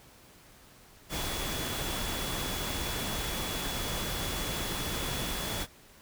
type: tone in noise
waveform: sine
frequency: 3400 Hz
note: G#7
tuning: 40 cents sharp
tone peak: -41 dBFS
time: 1.09-5.67 s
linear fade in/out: 50 ms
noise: pink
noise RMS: -34 dBFS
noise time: 1.09-5.67 s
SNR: -10 dB
effects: pink hiss -56 dBFS RMS until 6.01 s